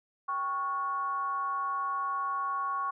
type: tone with frequency modulation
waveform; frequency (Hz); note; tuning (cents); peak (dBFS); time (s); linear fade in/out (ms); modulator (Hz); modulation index
sine; 1108.7; C#6; 0; -29; 0.28-2.91; 10; 322; 0.49
effects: none